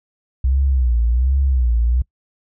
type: tone with vibrato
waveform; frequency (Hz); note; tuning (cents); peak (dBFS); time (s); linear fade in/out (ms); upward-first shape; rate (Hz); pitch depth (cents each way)
sine; 62.7; B1; +27; -13; 0.44-2.02; 5; sine; 1.3; 150
effects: noise-tail reverb RT60 0.1 s tail -24 dB re dry